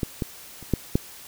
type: clicks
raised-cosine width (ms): 3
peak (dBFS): -11 / -12 / -29 / -7 / -6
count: 5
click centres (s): 0.032 / 0.222 / 0.627 / 0.737 / 0.955
effects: white hiss -44 dBFS RMS until 1.27 s